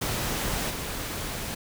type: noise with level steps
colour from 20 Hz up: pink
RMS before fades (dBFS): -29 / -33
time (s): 0.01-1.55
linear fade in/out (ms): 10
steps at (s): 0.69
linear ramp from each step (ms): 20
effects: none